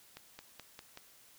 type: accelerating click train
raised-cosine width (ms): 0.2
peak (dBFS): -29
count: 5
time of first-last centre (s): 0.17-0.974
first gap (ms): 220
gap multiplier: 0.94
effects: white hiss -61 dBFS RMS until 1.38 s

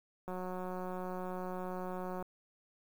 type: click train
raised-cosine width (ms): 1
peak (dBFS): -28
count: 357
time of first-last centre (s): 0.28-2.225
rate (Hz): 183
effects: 9-bit

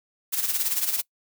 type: noise with tremolo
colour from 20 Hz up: blue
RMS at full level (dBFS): -23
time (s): 0.32-1.02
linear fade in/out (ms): 20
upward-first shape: sine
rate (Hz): 18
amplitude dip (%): 65
effects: noise-tail reverb RT60 0.1 s tail -23 dB re dry

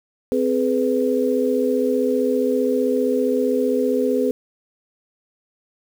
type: tone cluster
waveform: sine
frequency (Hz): 258.9 / 422.1 / 497.4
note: C4 / G#4 / B4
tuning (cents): -18 / +28 / +12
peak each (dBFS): -21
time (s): 0.32-4.31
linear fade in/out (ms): 0
effects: 7-bit

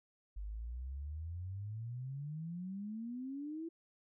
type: exponential sweep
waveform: sine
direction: up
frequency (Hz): 48.6 to 336.3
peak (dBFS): -40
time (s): 0.36-3.69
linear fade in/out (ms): 10
effects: none

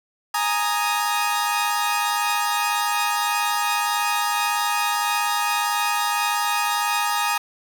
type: chord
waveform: sawtooth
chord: Ab suspended second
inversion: none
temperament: equal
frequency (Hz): 830.6 / 932.3 / 1244.5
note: Ab5 / Bb5 / Eb6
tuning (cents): 0 / 0 / 0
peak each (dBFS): -21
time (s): 0.34-7.38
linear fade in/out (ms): 5
effects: none

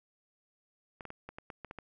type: clicks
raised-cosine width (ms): 0.5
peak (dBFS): -28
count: 9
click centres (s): 1.008 / 1.053 / 1.104 / 1.29 / 1.385 / 1.502 / 1.647 / 1.711 / 1.787
effects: none

